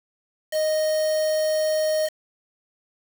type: tone with quantisation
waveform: triangle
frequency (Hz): 621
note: D#5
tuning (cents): -3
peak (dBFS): -18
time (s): 0.51-2.1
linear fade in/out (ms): 50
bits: 5
effects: none